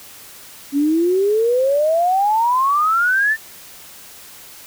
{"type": "exponential sweep", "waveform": "sine", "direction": "up", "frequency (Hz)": [275, 1809], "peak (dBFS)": -13, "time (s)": [0.72, 3.37], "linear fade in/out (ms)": 50, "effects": ["white hiss -40 dBFS RMS until 4.66 s"]}